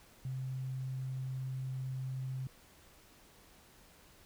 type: tone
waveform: sine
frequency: 130.81 Hz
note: C3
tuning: in tune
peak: -36 dBFS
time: 0.25-2.47 s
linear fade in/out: 2 ms
effects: pink hiss -61 dBFS RMS until 4.25 s